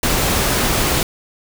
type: noise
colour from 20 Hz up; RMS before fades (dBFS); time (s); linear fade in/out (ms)
pink; -17; 0.03-1.03; 2
effects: none